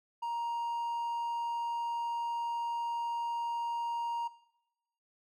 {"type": "tone", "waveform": "triangle", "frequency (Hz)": 938, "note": "A#5", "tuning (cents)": 11, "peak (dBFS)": -31, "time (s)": [0.22, 4.28], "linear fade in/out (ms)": 10, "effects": ["noise-tail reverb RT60 0.9 s tail -18 dB re dry"]}